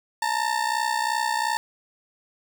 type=ring-modulated tone; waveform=30% pulse; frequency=900 Hz; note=A5; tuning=39 cents sharp; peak=-17 dBFS; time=0.22-1.57 s; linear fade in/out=0 ms; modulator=31.4 Hz; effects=none